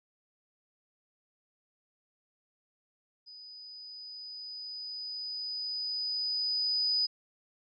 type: tone with level ramp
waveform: sine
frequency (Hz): 4978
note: D#8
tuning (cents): 0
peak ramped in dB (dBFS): -47 to -25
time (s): 3.26-7.07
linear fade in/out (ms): 20
effects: none